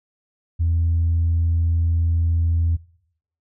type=tone; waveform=sine; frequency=83.4 Hz; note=E2; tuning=21 cents sharp; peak=-15 dBFS; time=0.59-2.77 s; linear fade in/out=20 ms; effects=noise-tail reverb RT60 0.7 s tail -22 dB re dry + tanh soft clip ceiling -13 dBFS